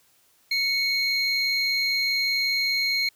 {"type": "tone pair together", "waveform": "triangle", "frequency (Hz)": [2217, 4188], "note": ["C#7", "C8"], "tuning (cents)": [0, 1], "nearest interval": "major seventh", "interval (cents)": 1101, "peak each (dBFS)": -23, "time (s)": [0.51, 3.09], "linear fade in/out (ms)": 5, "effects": ["white hiss -62 dBFS RMS until 3.15 s"]}